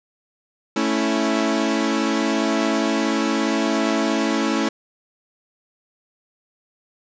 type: chord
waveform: sawtooth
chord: A major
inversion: none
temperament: equal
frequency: 220 / 277.2 / 329.6 Hz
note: A3 / C#4 / E4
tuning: 0 / 0 / 0 cents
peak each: -19 dBFS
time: 0.76-4.69 s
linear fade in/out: 5 ms
effects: resampled to 16000 Hz + 7-bit